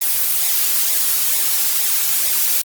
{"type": "noise with flanger", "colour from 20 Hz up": "blue", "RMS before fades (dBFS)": -17, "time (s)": [0.01, 2.62], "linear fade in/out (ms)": 10, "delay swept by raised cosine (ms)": [0.65, 3.25], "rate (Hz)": 2.2, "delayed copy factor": -0.6, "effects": ["Opus 24 kbps"]}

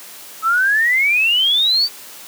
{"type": "exponential sweep", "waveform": "sine", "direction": "up", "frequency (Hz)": [1282, 4690], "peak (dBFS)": -12, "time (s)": [0.42, 1.89], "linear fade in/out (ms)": 50, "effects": ["white hiss -37 dBFS RMS until 2.27 s", "high-pass 200 Hz 12 dB/octave"]}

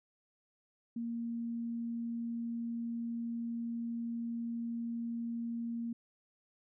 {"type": "tone", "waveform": "sine", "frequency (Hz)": 233.1, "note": "A#3", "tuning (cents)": 0, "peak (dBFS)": -35, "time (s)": [0.96, 5.93], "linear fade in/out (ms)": 5, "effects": []}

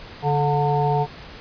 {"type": "harmonic tone with a mistuned harmonic", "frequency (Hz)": 145.2, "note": "D3", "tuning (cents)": -19, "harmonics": [1, 3, 5, 6], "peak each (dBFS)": [-21, -24, -23, -24], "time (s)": [0.22, 1.07], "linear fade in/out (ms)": 50, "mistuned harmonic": 6, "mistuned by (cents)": 64, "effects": ["pink hiss -40 dBFS RMS until 1.4 s", "resampled to 11025 Hz"]}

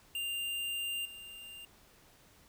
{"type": "tone with level steps", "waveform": "square", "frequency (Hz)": 2794, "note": "F7", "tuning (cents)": 0, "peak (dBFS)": [-35, -47], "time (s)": [0.15, 1.65], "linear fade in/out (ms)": 2, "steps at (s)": 1.05, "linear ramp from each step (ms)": 5, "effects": ["pink hiss -62 dBFS RMS until 2.48 s"]}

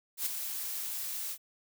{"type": "noise with ADSR envelope", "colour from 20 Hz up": "blue", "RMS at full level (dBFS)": -30, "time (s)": [0.17, 1.38], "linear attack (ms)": 92, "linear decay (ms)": 7, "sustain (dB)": -7, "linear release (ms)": 65, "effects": []}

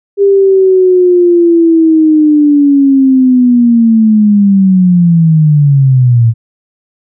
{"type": "linear sweep", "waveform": "sine", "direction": "down", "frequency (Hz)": [401.6, 111.6], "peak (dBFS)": -3, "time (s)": [0.17, 6.34], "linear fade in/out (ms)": 50, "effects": []}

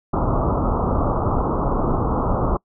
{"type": "low-pass noise", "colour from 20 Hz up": "pink", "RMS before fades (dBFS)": -20, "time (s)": [0.13, 2.57], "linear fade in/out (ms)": 5, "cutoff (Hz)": 1300, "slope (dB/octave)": 96, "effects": ["noise-tail reverb RT60 0.1 s tail -25 dB re dry"]}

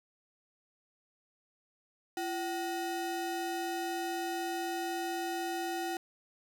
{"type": "ring-modulated tone", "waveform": "square", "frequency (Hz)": 552, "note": "C#5", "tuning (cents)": -7, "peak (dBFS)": -31, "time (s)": [2.17, 5.97], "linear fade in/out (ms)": 2, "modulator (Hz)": 211, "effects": []}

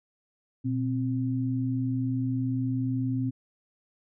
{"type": "tone pair together", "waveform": "sine", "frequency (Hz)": [121.4, 261.7], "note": ["B2", "C4"], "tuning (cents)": [-29, 0], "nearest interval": "octave + minor second", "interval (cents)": 1329, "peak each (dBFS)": -28, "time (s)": [0.64, 3.31], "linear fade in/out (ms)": 20, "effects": []}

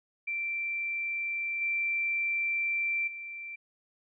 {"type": "tone with level steps", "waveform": "sine", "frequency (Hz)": 2349, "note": "D7", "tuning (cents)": 0, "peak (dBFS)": [-30, -27, -38], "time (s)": [0.27, 3.56], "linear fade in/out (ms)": 10, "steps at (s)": [1.61, 3.07], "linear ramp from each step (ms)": 10, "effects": []}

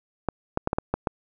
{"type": "clicks", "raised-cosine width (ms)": 1, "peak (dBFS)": -9, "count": 7, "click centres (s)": [0.287, 0.574, 0.674, 0.731, 0.785, 0.94, 1.072], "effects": []}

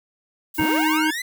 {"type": "noise", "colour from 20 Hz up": "violet", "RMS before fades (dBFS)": -34, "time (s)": [0.54, 0.98], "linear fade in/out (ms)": 10}
{"type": "harmonic tone", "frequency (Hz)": 311.6, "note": "D#4", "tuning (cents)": 3, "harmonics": [1, 3, 5, 7, 9], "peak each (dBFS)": [-20, -25, -27, -28, -30], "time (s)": [0.58, 1.11], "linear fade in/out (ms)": 10}
{"type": "linear sweep", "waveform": "sawtooth", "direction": "up", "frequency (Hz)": [52.8, 2050], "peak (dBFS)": -22, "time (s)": [0.59, 1.22], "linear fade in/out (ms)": 5}
{"effects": []}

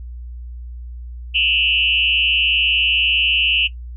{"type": "tone with frequency modulation", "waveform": "sine", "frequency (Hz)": 2805, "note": "F7", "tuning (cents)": 7, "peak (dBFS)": -13, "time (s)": [1.34, 3.68], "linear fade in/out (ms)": 20, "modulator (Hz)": 146, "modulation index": 1.5, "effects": ["noise-tail reverb RT60 0.1 s tail -18 dB re dry", "added 60 Hz sine -29 dBFS peak until 3.96 s"]}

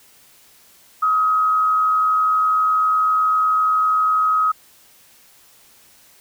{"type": "tone with frequency modulation", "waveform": "sine", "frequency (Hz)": 1268, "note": "D#6", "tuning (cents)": 32, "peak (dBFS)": -14, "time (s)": [1.02, 4.52], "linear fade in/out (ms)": 10, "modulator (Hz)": 92.2, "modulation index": 0.35, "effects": ["white hiss -51 dBFS RMS until 6.2 s"]}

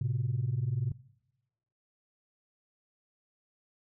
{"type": "tone pair together", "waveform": "sine", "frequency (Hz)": [110.07, 130.9], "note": ["A2", "C3"], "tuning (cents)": [1, 1], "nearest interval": "minor third", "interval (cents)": 300, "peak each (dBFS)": [-30, -29], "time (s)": [0.01, 0.92], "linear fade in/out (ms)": 5, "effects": ["noise-tail reverb RT60 1.0 s tail -22 dB re dry", "tanh soft clip ceiling -23 dBFS"]}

